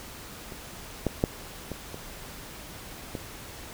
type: clicks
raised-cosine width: 2 ms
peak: -28 / -11 / -8 / -20 / -24 / -19 dBFS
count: 6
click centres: 0.522 / 1.067 / 1.239 / 1.717 / 1.944 / 3.152 s
effects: pink hiss -43 dBFS RMS until 3.73 s